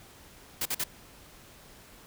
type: noise bursts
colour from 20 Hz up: white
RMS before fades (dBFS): -30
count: 3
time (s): 0.61-0.839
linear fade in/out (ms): 5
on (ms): 45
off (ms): 47
effects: pink hiss -53 dBFS RMS until 2.06 s